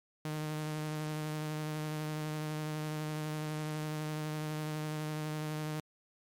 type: tone with vibrato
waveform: sawtooth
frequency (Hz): 153.5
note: D#3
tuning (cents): -23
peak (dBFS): -31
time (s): 0.25-5.8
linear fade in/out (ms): 2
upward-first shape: triangle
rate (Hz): 12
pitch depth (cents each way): 18
effects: MP3 96 kbps